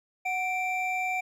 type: tone pair together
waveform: triangle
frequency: 740 / 2349 Hz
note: F#5 / D7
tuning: 0 / 0 cents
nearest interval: octave + minor sixth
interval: 2000 cents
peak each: -28 dBFS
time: 0.25-1.21 s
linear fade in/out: 10 ms
effects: none